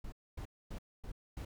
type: noise bursts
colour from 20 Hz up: brown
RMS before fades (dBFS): -43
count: 5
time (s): 0.04-1.45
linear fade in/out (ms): 5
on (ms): 82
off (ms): 250
effects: none